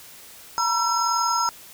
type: tone cluster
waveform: sine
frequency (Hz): 924 / 965 / 1345 / 5130 / 6500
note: A#5 / B5 / E6 / E8 / G#8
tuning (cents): -16 / -40 / +34 / -48 / -38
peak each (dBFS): -28 / -25 / -23 / -29 / -30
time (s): 0.58-1.49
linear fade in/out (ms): 0
effects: white hiss -45 dBFS RMS until 1.73 s